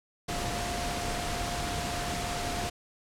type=tone in noise; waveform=sine; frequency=703 Hz; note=F5; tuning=11 cents sharp; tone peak=-36 dBFS; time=0.28-2.7 s; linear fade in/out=10 ms; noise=pink; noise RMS=-33 dBFS; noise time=0.28-2.7 s; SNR=-6 dB; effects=low-pass 9000 Hz 12 dB/octave